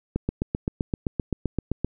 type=click train; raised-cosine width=3 ms; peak=-11 dBFS; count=14; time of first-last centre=0.16-1.846 s; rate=7.71 Hz; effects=none